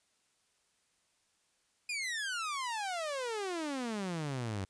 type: exponential sweep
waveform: sawtooth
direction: down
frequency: 2490 to 92.5 Hz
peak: -31 dBFS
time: 1.89-4.65 s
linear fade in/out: 5 ms
effects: white hiss -74 dBFS RMS until 4.69 s + resampled to 22050 Hz